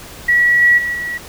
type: tone with level steps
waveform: sine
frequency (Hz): 1931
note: B6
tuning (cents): -39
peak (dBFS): -9 / -7 / -17 / -20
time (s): 0.28-1.18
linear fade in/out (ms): 10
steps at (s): 0.61 / 0.77 / 0.93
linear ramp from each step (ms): 20
effects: pink hiss -35 dBFS RMS until 1.28 s